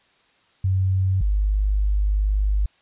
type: tone pair in turn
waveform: sine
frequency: 94.6 / 50.69 Hz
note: F#2 / G#1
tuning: +39 / -41 cents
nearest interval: major seventh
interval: 1080 cents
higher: first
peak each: -17 dBFS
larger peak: neither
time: 0.64-1.21 / 1.21-2.66 s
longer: second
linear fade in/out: 5 ms
effects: white hiss -60 dBFS RMS until 2.81 s + resampled to 8000 Hz